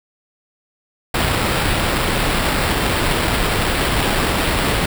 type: noise with sample-and-hold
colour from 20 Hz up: pink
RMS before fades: -18 dBFS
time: 1.14-4.86 s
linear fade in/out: 5 ms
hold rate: 6300 Hz
effects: none